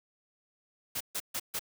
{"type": "noise bursts", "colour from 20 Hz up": "white", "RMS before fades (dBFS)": -34, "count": 4, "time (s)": [0.95, 1.594], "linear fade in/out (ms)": 10, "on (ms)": 56, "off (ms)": 140, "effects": []}